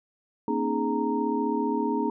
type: tone cluster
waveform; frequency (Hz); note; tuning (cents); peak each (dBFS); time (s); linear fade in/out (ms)
sine; 233.1 / 268.6 / 307.9 / 417.6 / 928; A#3 / C4 / D#4 / G#4 / A#5; 0 / +46 / -18 / +10 / -8; -30; 0.48-2.1; 2
effects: none